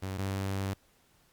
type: tone pair in turn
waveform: sawtooth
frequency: 95.6 / 97.16 Hz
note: G2 / G2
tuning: -43 / -15 cents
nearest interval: unison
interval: 28 cents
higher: second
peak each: -30 / -27 dBFS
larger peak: second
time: 0.02-0.18 / 0.18-0.74 s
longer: second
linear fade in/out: 10 ms
effects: pink hiss -66 dBFS RMS until 1.32 s + Opus 48 kbps